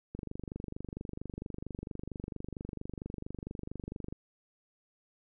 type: click train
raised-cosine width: 3 ms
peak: -26 dBFS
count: 98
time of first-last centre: 0.15-4.125 s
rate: 24.4 Hz
effects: none